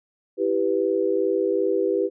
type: chord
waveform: sine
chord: E minor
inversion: none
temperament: equal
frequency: 329.6 / 392 / 493.9 Hz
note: E4 / G4 / B4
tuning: 0 / 0 / 0 cents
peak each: -26 / -22 / -24 dBFS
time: 0.37-2.1 s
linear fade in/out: 50 ms
effects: none